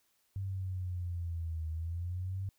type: linear two-way sweep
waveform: sine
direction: down then up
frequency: 98 to 79 to 98 Hz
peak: -34 dBFS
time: 0.36-2.49 s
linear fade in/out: 0 ms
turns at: 1.69 s
effects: white hiss -74 dBFS RMS until 2.58 s